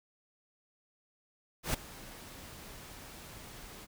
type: noise with ADSR envelope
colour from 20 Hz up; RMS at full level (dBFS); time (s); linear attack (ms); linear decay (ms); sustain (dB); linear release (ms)
pink; -31; 1.63-3.87; 110; 8; -18; 35
effects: none